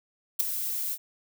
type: noise with ADSR envelope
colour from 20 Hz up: violet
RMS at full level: -21 dBFS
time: 0.39-0.98 s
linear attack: 12 ms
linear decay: 12 ms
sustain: -10 dB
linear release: 50 ms
effects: none